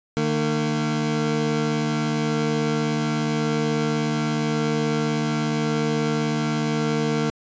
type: tone pair together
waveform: 25% pulse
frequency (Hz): 152.03 / 227.6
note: D#3 / A#3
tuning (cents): -40 / -41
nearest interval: perfect fifth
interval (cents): 699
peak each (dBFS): -20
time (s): 0.17-7.3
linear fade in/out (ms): 0
effects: resampled to 16000 Hz